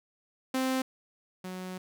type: tone pair in turn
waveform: sawtooth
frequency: 260.9 / 184.48 Hz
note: C4 / F#3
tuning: -5 / -5 cents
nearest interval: tritone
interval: 600 cents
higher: first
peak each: -23 / -33 dBFS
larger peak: first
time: 0.54-0.82 / 1.44-1.78 s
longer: second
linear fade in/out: 5 ms
effects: none